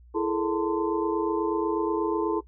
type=tone cluster; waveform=sine; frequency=333.1 / 423.8 / 452 / 894 / 1033 Hz; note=E4 / G#4 / A4 / A5 / C6; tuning=+18 / +35 / +47 / +27 / -22 cents; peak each=-27 / -27 / -33 / -33 / -34 dBFS; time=0.14-2.41 s; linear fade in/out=20 ms; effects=noise-tail reverb RT60 0.1 s tail -18 dB re dry + added 60 Hz sine -49 dBFS peak until 2.47 s